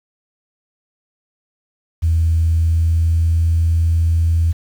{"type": "tone with pitch glide", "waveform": "sine", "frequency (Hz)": [82, 82.86], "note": ["E2", "E2"], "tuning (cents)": [-9, 9], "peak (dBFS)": -11, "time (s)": [2.02, 4.53], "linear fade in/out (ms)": 20, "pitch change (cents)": 18, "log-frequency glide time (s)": [2.4, 3.47], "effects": ["tanh soft clip ceiling -7 dBFS", "7-bit"]}